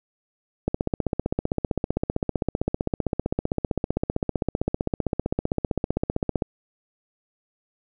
click train, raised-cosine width 2 ms, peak -9 dBFS, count 90, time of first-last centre 0.68-6.422 s, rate 15.5 Hz, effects none

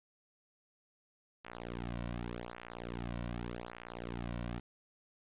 sawtooth tone with flanger, 59.1 Hz, A#1, 24 cents sharp, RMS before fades -42 dBFS, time 1.44-4.6 s, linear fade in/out 10 ms, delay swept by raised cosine 0.22 to 2.42 ms, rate 0.85 Hz, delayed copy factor -1, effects resampled to 8000 Hz + 12-bit

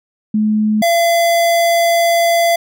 sine / square tone pair in turn, 214 / 679.4 Hz, A3 / F5, -48 / -48 cents, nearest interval octave + minor sixth, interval 2000 cents, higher second, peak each -11 dBFS, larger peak neither, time 0.34-0.82 / 0.82-2.56 s, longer second, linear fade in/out 5 ms, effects none

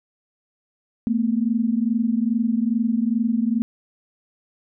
sine tone pair together, 221.8 / 244.2 Hz, A3 / B3, +14 / -19 cents, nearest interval major second, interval 167 cents, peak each -20 / -22 dBFS, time 1.07-3.62 s, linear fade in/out 0 ms, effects none

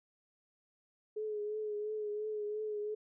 sine tone with vibrato, 423.6 Hz, G#4, 34 cents sharp, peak -35 dBFS, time 1.16-2.95 s, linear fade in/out 10 ms, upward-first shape triangle, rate 2.9 Hz, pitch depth 40 cents each way, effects none

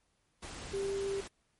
sine tone in noise, 394 Hz, G4, 9 cents sharp, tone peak -32 dBFS, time 0.73-1.21 s, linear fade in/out 10 ms, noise pink, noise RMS -45 dBFS, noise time 0.42-1.28 s, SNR +10 dB, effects pink hiss -75 dBFS RMS until 1.59 s + MP3 48 kbps

